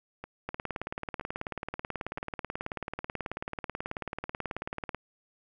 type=two click trains; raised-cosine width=0.5 ms; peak=-19 / -24 dBFS; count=83 / 4; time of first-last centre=0.49-4.947 / 0.24-3.153 s; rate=18.4 / 1.03 Hz; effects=none